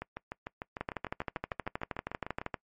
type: two click trains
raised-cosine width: 0.5 ms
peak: -18 / -22 dBFS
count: 23 / 17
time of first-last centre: 0.81-2.542 / 0.02-2.415 s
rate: 12.7 / 6.68 Hz
effects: noise-tail reverb RT60 0.1 s tail -23 dB re dry + MP3 48 kbps